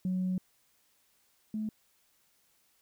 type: tone pair in turn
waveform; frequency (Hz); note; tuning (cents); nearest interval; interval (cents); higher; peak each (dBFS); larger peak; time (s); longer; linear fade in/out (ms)
sine; 184.5 / 215.8; F#3 / A3; -5 / -33; minor third; 272; second; -27 / -31; first; 0.05-0.38 / 1.54-1.69; first; 2
effects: tanh soft clip ceiling -25 dBFS + white hiss -70 dBFS RMS until 2.81 s